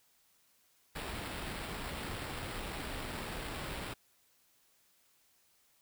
pink noise with sample-and-hold, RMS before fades -41 dBFS, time 0.95-3.94 s, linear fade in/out 10 ms, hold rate 6300 Hz, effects white hiss -70 dBFS RMS until 5.81 s

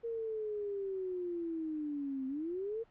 sine linear two-way sweep, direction down then up, 466.2 to 260 to 466.2 Hz, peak -35 dBFS, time 0.03-2.84 s, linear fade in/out 20 ms, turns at 2.27 s, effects pink hiss -66 dBFS RMS until 2.9 s + low-pass 2000 Hz 12 dB/octave

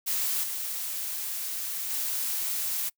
blue noise with level steps, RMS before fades -28 / -33 / -30 dBFS, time 0.06-2.9 s, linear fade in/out 20 ms, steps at 0.43 / 1.9 s, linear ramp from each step 10 ms, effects noise-tail reverb RT60 0.1 s tail -25 dB re dry

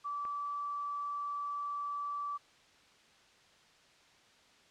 sine tone, 1157 Hz, D6, 26 cents flat, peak -35 dBFS, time 0.04-2.38 s, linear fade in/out 20 ms
click, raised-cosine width 0.5 ms, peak -35 dBFS, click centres 0.252 s
effects white hiss -63 dBFS RMS until 4.7 s + low-pass 5000 Hz 12 dB/octave

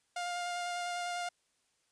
sawtooth tone with vibrato, 705 Hz, F5, 16 cents sharp, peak -31 dBFS, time 0.16-1.29 s, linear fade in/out 5 ms, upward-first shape square, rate 10 Hz, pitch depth 9 cents each way, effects white hiss -75 dBFS RMS until 1.91 s + resampled to 22050 Hz

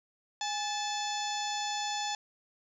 harmonic tone with a mistuned harmonic, 870 Hz, A5, 20 cents flat, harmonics 1 / 2 / 3 / 4 / 5 / 6 / 7 / 8, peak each -34 / -42 / -44 / -39 / -44 / -42 / -46 / -42 dBFS, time 0.41-2.15 s, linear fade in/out 2 ms, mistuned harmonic 1, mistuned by -88 cents, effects 11-bit

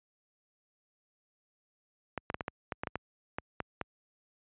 clicks, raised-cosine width 0.5 ms, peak -18 dBFS, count 12, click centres 2.177 / 2.301 / 2.344 / 2.408 / 2.481 / 2.722 / 2.835 / 2.872 / 2.956 / 3.385 / 3.603 / 3.813 s, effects high-pass 60 Hz 12 dB/octave + resampled to 8000 Hz

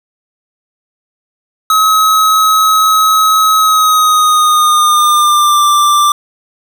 square tone with pitch glide, 1279 to 1179.6 Hz, D#6 to D6, +47 to +7 cents, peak -7 dBFS, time 1.7-6.12 s, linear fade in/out 2 ms, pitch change -140 cents, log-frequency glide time 3.57-5.64 s, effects none

